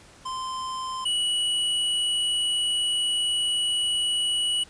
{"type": "tone pair in turn", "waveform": "square", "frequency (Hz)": [1038, 2936], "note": ["C6", "F#7"], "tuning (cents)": [-14, -14], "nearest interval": "octave + tritone", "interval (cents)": 1800, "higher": "second", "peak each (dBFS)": [-30, -23], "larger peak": "second", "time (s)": [[0.25, 1.05], [1.05, 4.64]], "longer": "second", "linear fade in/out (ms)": 10, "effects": ["pink hiss -51 dBFS RMS until 4.69 s", "resampled to 22050 Hz"]}